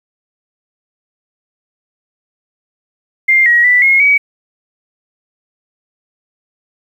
sine tone with pitch steps, 2105 / 1902 / 1976 / 2158 / 2268 Hz, C7 / A#6 / B6 / C#7 / C#7, +10 / +34 / 0 / -47 / +39 cents, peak -6 dBFS, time 3.28-4.18 s, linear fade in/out 10 ms, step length 180 ms, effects 7-bit

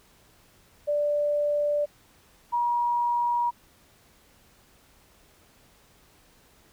sine tone pair in turn, 587.3 / 956.4 Hz, D5 / A#5, 0 / +44 cents, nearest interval minor sixth, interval 844 cents, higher second, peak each -22 dBFS, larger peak neither, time 0.87-1.86 / 2.52-3.51 s, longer neither, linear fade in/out 20 ms, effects pink hiss -59 dBFS RMS until 6.72 s

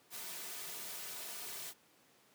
white noise with comb filter, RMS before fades -45 dBFS, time 0.1-1.74 s, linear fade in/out 50 ms, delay 3.7 ms, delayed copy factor -0.55, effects pink hiss -67 dBFS RMS until 2.34 s + high-pass 200 Hz 12 dB/octave

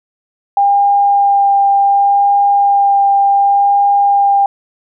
sine tone with vibrato, 801 Hz, G5, 37 cents sharp, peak -7 dBFS, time 0.57-4.46 s, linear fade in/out 2 ms, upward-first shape sine, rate 0.68 Hz, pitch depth 10 cents each way, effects none

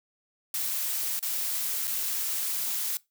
blue noise with dropouts, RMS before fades -30 dBFS, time 0.54-2.97 s, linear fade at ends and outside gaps 1 ms, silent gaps 1.192-1.227 / 1.872-1.877 s, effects noise-tail reverb RT60 0.2 s tail -21 dB re dry

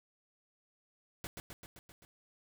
pink noise with echo, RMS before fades -42 dBFS, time 1.24-1.27 s, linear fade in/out 0 ms, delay 130 ms, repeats 6, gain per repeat -3 dB, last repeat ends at 2.05 s, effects none

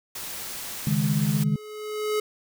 white noise, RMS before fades -35 dBFS, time 0.15-1.44 s, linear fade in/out 5 ms
sine chord, C# suspended second, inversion none, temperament equal with one note detuned, 138.99 / 155.56 / 207.7 Hz, C#3 / D#3 / G#3, +5 / 0 / 0 cents, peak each -26 / -24 / -25 dBFS, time 0.87-1.56 s, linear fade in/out 2 ms
square tone with exponential growth, 425.2 Hz, G#4, 41 cents sharp, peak -22 dBFS, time 0.91-2.2 s, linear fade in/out 5 ms, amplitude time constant 280 ms
effects none

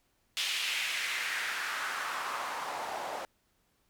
white noise with band-pass filter sweep, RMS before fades -35 dBFS, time 0.37-3.25 s, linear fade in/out 0 ms, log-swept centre 3100 to 670 Hz, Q 2.3, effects pink hiss -73 dBFS RMS until 3.89 s

